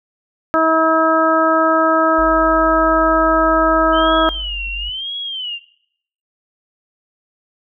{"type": "harmonic tone", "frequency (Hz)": 321.4, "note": "E4", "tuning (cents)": -44, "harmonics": [1, 2, 3, 4, 5], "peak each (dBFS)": [-18, -16, -21, -15, -23], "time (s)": [0.54, 4.29], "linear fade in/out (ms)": 0}
{"type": "tone", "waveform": "sine", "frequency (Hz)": 47.68, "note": "G1", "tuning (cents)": -47, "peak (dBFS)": -24, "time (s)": [2.18, 4.9], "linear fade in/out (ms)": 10}
{"type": "tone with vibrato", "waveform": "sine", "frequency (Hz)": 3013, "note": "F#7", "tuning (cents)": 31, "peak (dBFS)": -22, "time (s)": [3.92, 5.6], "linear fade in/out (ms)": 50, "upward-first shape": "sine", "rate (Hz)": 1, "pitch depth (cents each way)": 170}
{"effects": ["noise-tail reverb RT60 0.7 s tail -20 dB re dry"]}